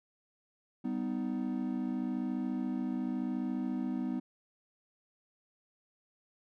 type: chord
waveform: triangle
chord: G augmented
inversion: none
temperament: equal with one note detuned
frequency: 196 / 250.2 / 311.1 Hz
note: G3 / B3 / D#4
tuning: 0 / +23 / 0 cents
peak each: -36 / -32 / -37 dBFS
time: 0.84-4.2 s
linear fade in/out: 10 ms
effects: none